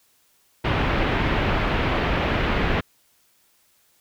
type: low-pass noise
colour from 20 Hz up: pink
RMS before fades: -22 dBFS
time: 0.64-2.81 s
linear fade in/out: 10 ms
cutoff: 3000 Hz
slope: 24 dB/octave
effects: white hiss -62 dBFS RMS until 4 s